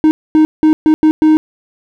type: tone bursts at uneven times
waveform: triangle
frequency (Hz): 311.1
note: D#4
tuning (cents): 0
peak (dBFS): -3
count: 6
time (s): 0.04-0.11 / 0.35-0.45 / 0.63-0.73 / 0.86-0.94 / 1.03-1.11 / 1.22-1.37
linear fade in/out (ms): 0
effects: none